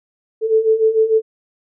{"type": "beating tone pair", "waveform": "sine", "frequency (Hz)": [436.8, 443.5], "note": ["A4", "A4"], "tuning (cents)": [-13, 14], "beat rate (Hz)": 6.7, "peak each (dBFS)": [-17, -13], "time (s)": [0.41, 1.22], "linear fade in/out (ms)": 50, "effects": []}